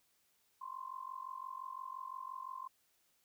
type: tone with amplitude modulation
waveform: sine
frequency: 1046.5 Hz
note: C6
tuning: in tune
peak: -39 dBFS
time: 0.61-2.68 s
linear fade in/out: 10 ms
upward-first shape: sine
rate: 45.8 Hz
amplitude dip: 90%
effects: white hiss -75 dBFS RMS until 3.24 s